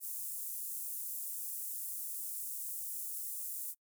pink high-pass noise, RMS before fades -41 dBFS, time 0-3.75 s, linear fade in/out 50 ms, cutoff 9100 Hz, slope 24 dB/octave, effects noise-tail reverb RT60 0.1 s tail -25 dB re dry

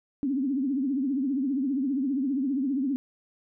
sine tone with vibrato, 270 Hz, C#4, 45 cents flat, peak -24 dBFS, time 0.23-2.96 s, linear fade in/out 0 ms, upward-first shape triangle, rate 15 Hz, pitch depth 170 cents each way, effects none

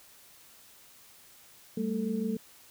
sine tone cluster, 197 / 223.5 / 443 Hz, G3 / A3 / A4, +9 / +27 / +12 cents, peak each -33 / -31 / -36 dBFS, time 1.77-2.37 s, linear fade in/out 5 ms, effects white hiss -56 dBFS RMS until 2.7 s

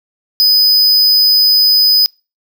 square tone, 5000 Hz, D#8, 8 cents sharp, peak -7 dBFS, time 0.4-2.06 s, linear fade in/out 0 ms, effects noise-tail reverb RT60 0.3 s tail -26 dB re dry

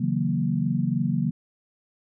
sine chord, F# dominant seventh, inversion second, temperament equal with one note detuned, 138.59 / 161.24 / 185 / 233.1 Hz, C#3 / E3 / F#3 / A#3, 0 / -38 / 0 / 0 cents, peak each -27 dBFS, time 0-1.31 s, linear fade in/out 10 ms, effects none

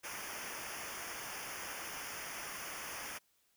pink noise with comb filter, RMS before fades -44 dBFS, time 0.03-3.19 s, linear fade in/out 20 ms, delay 0.25 ms, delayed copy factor -0.9, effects white hiss -74 dBFS RMS until 3.56 s

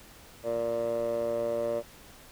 15% pulse tone with band-pass filter, 116.54 Hz, A#2, in tune, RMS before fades -30 dBFS, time 0.43-1.83 s, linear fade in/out 50 ms, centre 580 Hz, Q 6.8, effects pink hiss -52 dBFS RMS until 2.31 s

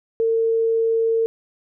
sine tone, 453.2 Hz, A#4, 49 cents flat, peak -16 dBFS, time 0.2-1.26 s, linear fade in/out 0 ms, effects none

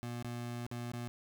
25% pulse tone with dropouts, 120 Hz, B2, 49 cents flat, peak -35 dBFS, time 0.03-1.08 s, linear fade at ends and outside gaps 0 ms, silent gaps 0.226-0.246 / 0.665-0.714 / 0.918-0.935 s, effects none

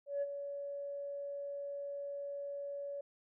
sine tone with ADSR envelope, 566 Hz, C#5, 36 cents sharp, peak -30 dBFS, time 0.06-3.01 s, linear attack 160 ms, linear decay 34 ms, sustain -9 dB, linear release 5 ms, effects tanh soft clip ceiling -29 dBFS

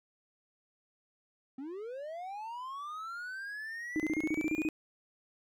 triangle linear sweep, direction up, 253.3 to 2511 Hz, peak -37 dBFS, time 1.58-4.69 s, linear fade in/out 5 ms
sine tone bursts, 311.1 Hz, D#4, in tune, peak -28 dBFS, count 11, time 3.96-4.688 s, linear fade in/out 0 ms, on 38 ms, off 31 ms
effects none

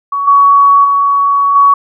sine tone with level steps, 1124 Hz, C#6, 24 cents sharp, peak -12 / -3 / -7 / -3 dBFS, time 0.12-1.74 s, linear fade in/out 5 ms, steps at 0.27 / 0.84 / 1.55 s, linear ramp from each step 10 ms, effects none

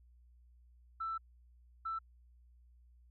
sine tone bursts at uneven times, 1328 Hz, E6, 12 cents sharp, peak -35 dBFS, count 2, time 1-1.18 / 1.85-1.99 s, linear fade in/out 10 ms, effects tanh soft clip ceiling -31 dBFS + added 60 Hz sine -60 dBFS peak until 3.1 s

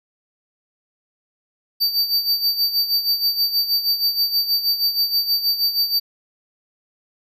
square tone with tremolo, 4626 Hz, D8, 27 cents flat, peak -15 dBFS, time 1.8-6 s, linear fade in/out 20 ms, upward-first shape sine, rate 6.3 Hz, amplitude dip 70%, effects none

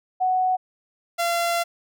sine / sawtooth tone pair in turn, 742 / 685.1 Hz, F#5 / F5, +5 / -33 cents, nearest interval minor second, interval 138 cents, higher first, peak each -18 / -17 dBFS, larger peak second, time 0.2-0.57 / 1.18-1.64 s, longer second, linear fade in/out 20 ms, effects none

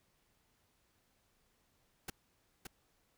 pink noise with echo, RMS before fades -41 dBFS, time 2.08-2.1 s, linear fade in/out 5 ms, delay 570 ms, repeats 1, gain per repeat -5 dB, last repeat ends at 2.67 s, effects pink hiss -75 dBFS RMS until 3.17 s

